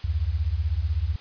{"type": "beating tone pair", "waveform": "sine", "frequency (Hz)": [69.9, 85.9], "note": ["C#2", "F2"], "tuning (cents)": [15, -28], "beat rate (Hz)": 16, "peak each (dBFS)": -25, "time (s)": [0.04, 1.16], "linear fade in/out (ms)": 5, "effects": ["white hiss -47 dBFS RMS until 1.2 s", "resampled to 11025 Hz"]}